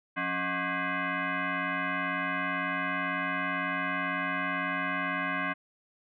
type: tone with frequency modulation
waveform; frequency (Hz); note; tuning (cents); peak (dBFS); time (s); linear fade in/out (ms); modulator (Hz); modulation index
sine; 274.5; C#4; -17; -28; 0.16-5.54; 20; 451; 4.5
effects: none